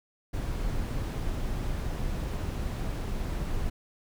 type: noise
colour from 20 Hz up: brown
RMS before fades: -31 dBFS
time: 0.33-3.7 s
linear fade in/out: 10 ms
effects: none